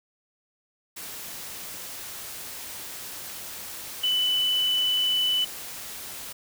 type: tone in noise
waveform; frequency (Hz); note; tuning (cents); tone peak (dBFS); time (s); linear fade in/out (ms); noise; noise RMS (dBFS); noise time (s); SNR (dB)
sine; 2991; F#7; +18; -21; 4.03-5.45; 10; white; -38; 0.96-6.33; +14
effects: none